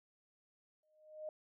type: tone with exponential growth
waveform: sine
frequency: 617 Hz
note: D#5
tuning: 15 cents flat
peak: -39 dBFS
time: 0.83-1.29 s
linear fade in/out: 2 ms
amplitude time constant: 98 ms
effects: none